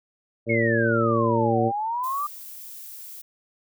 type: harmonic tone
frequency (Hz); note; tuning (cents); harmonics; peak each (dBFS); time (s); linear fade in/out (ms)
114.9; A#2; -25; 1 / 2 / 3 / 4 / 5; -26 / -26 / -26 / -26 / -26; 0.46-1.72; 50
type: exponential two-way sweep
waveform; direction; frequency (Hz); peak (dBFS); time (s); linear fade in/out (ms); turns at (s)
sine; down then up; 2217 to 733 to 1205; -24; 0.49-2.27; 10; 1.6
type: noise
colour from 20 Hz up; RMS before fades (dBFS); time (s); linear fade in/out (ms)
violet; -40; 2.03-3.22; 10
effects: none